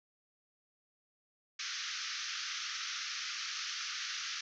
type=band-pass noise; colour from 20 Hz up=white; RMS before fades=-40 dBFS; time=1.59-4.41 s; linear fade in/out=5 ms; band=1200 to 6300 Hz; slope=96 dB/octave; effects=none